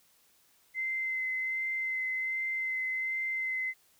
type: tone with vibrato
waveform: sine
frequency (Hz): 2064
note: C7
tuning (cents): -24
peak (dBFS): -30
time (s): 0.74-3.74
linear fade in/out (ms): 50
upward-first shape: sine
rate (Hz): 1.3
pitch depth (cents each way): 13
effects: white hiss -66 dBFS RMS until 3.99 s